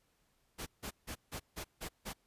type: noise bursts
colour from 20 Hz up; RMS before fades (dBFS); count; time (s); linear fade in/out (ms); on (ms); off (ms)
pink; -42; 7; 0.58-2.135; 20; 85; 160
effects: pink hiss -75 dBFS RMS until 2.26 s + resampled to 32000 Hz